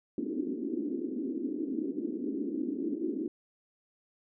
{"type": "band-pass noise", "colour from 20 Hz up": "white", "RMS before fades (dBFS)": -34, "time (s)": [0.18, 3.28], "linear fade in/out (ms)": 2, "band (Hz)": [240, 350], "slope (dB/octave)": 48, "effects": []}